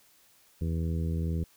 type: harmonic tone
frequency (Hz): 82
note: E2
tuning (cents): -9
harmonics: 1 / 2 / 3 / 4 / 5 / 6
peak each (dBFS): -29 / -32 / -41 / -43 / -44 / -47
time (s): 0.61-1.44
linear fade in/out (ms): 5
effects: white hiss -62 dBFS RMS until 1.56 s